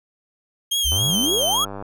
sawtooth tone with vibrato, 3192 Hz, G7, 31 cents sharp, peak -16 dBFS, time 0.71-1.65 s, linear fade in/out 10 ms, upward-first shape sine, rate 3.6 Hz, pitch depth 65 cents each way
sine exponential sweep, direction up, 58.1 to 1400 Hz, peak -22 dBFS, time 0.84-1.66 s, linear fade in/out 20 ms
click train, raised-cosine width 1 ms, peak -19 dBFS, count 91, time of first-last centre 0.92-1.825 s, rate 99.5 Hz
effects none

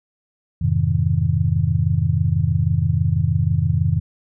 sine chord, F minor seventh, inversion none, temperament just, 87.31 / 104.77 / 130.96 / 157.15 Hz, F2 / Ab2 / C3 / Eb3, 0 / +16 / +2 / +18 cents, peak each -21 dBFS, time 0.61-4 s, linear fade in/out 10 ms, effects none

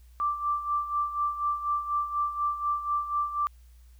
sine tone with tremolo, 1174.7 Hz, D6, in tune, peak -23 dBFS, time 0.2-3.47 s, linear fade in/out 0 ms, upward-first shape sine, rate 4.1 Hz, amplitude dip 70%, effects added 60 Hz sine -50 dBFS peak until 3.99 s + white hiss -67 dBFS RMS until 3.99 s

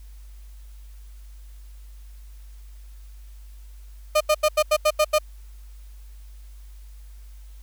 35% pulse tone bursts, 610 Hz, D#5, 34 cents flat, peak -14 dBFS, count 8, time 4.15-5.187 s, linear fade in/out 10 ms, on 57 ms, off 83 ms, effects added 50 Hz sine -40 dBFS peak until 7.62 s + white hiss -59 dBFS RMS until 7.62 s

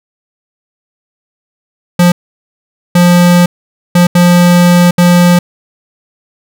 square tone bursts at uneven times, 175.9 Hz, F3, 13 cents sharp, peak -4 dBFS, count 5, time 1.99-2.12 / 2.95-3.46 / 3.95-4.07 / 4.15-4.91 / 4.98-5.39 s, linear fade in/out 5 ms, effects none

